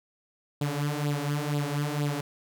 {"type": "tone with flanger", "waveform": "sawtooth", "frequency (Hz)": 146, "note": "D3", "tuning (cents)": -10, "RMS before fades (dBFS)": -29, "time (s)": [0.61, 2.21], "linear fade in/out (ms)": 5, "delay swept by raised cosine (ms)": [0.24, 6.24], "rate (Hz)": 2.1, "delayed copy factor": 0.7, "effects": []}